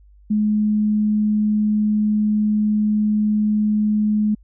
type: tone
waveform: sine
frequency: 211.7 Hz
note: G#3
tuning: 33 cents sharp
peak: -15 dBFS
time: 0.3-4.35 s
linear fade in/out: 10 ms
effects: added 50 Hz sine -46 dBFS peak until 4.43 s